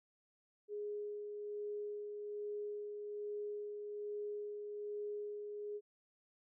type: tone with tremolo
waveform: sine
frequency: 415.3 Hz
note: G#4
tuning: in tune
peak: -39 dBFS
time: 0.68-5.81 s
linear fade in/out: 50 ms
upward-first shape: sine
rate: 1.2 Hz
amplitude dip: 35%
effects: none